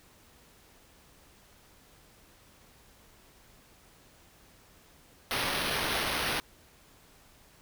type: noise with sample-and-hold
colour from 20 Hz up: blue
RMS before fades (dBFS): -31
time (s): 5.31-6.4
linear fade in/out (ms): 0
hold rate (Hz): 7350
effects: pink hiss -59 dBFS RMS until 7.61 s